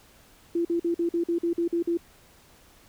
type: tone bursts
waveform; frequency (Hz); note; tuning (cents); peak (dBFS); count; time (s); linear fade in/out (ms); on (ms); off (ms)
sine; 340.2; F4; -45; -22; 10; 0.55-1.973; 5; 100; 47
effects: pink hiss -56 dBFS RMS until 2.88 s